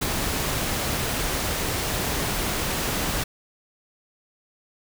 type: noise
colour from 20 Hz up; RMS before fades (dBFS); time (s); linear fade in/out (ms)
pink; -26; 0.01-3.24; 10
effects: none